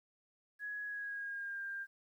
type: tone with pitch glide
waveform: sine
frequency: 1675 to 1595.7 Hz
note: G#6 to G6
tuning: +14 to +30 cents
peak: -39 dBFS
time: 0.59-1.87 s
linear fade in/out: 50 ms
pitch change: -84 cents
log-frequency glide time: 0.84-1.62 s
effects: 12-bit